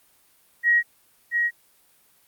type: tone with echo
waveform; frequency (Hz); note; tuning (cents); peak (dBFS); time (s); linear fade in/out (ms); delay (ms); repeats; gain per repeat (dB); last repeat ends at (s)
sine; 1896; A#6; +29; -15; 0.63-0.83; 50; 680; 1; -4; 1.51
effects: white hiss -60 dBFS RMS until 2.27 s + Opus 32 kbps